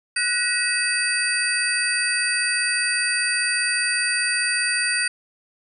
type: tone cluster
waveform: sine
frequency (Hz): 1480 / 1915 / 2575 / 4666 / 8940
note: F#6 / A#6 / E7 / D8 / C#9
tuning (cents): 0 / +46 / -41 / -12 / +14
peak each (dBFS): -26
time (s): 0.16-5.08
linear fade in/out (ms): 5
effects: none